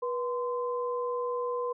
sine tone pair together, 486.9 / 1031.7 Hz, B4 / C6, -25 / -25 cents, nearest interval octave + minor second, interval 1300 cents, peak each -30 / -34 dBFS, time 0.02-1.73 s, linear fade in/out 10 ms, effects none

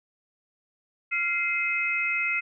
sine tone cluster, 1389 / 2092 / 2547 Hz, F6 / C7 / D#7, -10 / -1 / +40 cents, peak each -33 / -27 / -27 dBFS, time 1.11-2.41 s, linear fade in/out 20 ms, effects none

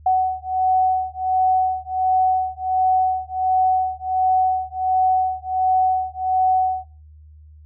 sine beating tone pair, 747 / 748.4 Hz, F#5 / F#5, +16 / +20 cents, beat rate 1.4 Hz, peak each -19 dBFS, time 0.06-6.85 s, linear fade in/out 5 ms, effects noise-tail reverb RT60 0.3 s tail -19 dB re dry + added 76 Hz sine -42 dBFS peak until 7.65 s

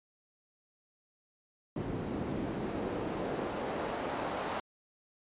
pink noise with band-pass filter sweep, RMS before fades -36 dBFS, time 1.76-4.6 s, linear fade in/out 2 ms, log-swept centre 220 to 780 Hz, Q 0.97, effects resampled to 8000 Hz

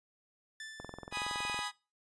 sawtooth tone with exponential decay, 1760 Hz, A6, in tune, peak -38 dBFS, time 0.6-1.66 s, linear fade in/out 2 ms, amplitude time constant 230 ms
click train, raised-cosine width 1 ms, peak -29 dBFS, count 18, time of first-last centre 0.8-1.591 s, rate 21.5 Hz
15% pulse chord, G# minor, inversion none, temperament equal, 830.6 / 987.8 / 1244.5 Hz, G#5 / B5 / D#6, 0 / 0 / 0 cents, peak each -33 dBFS, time 1.11-1.72 s, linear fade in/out 50 ms
effects noise-tail reverb RT60 0.3 s tail -21 dB re dry + resampled to 22050 Hz

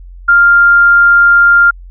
sine tone, 1398 Hz, F6, 1 cent sharp, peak -3 dBFS, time 0.28-1.71 s, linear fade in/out 10 ms, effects added 44 Hz sine -29 dBFS peak until 1.9 s

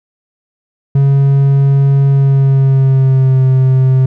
triangle tone with pitch glide, 138.3 to 130.92 Hz, C#3 to C3, -4 to +1 cents, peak -4 dBFS, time 0.95-4.06 s, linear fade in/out 5 ms, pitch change -95 cents, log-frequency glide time 2.08-3.44 s, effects none

